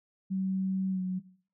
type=tone with pitch glide; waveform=sine; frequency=190 to 185.02 Hz; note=F#3 to F#3; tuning=+46 to 0 cents; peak=-28 dBFS; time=0.3-1.2 s; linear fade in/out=20 ms; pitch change=-46 cents; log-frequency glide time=0.9-1.01 s; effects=noise-tail reverb RT60 0.5 s tail -18 dB re dry